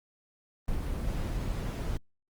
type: noise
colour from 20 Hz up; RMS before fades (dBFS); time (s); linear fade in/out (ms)
brown; -32; 0.68-1.97; 2
effects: Opus 24 kbps